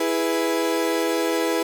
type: chord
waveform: 35% pulse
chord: E major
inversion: none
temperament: equal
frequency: 329.6 / 415.3 / 493.9 Hz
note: E4 / G#4 / B4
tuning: 0 / 0 / 0 cents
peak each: -22 / -25 / -23 dBFS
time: 0-1.63 s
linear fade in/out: 5 ms
effects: none